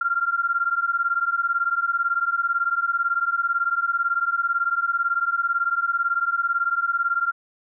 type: beating tone pair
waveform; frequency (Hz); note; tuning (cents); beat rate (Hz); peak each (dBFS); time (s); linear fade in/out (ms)
sine; 1376 / 1394; F6 / F6; -26 / -4; 18; -23; 0.01-7.32; 5
effects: none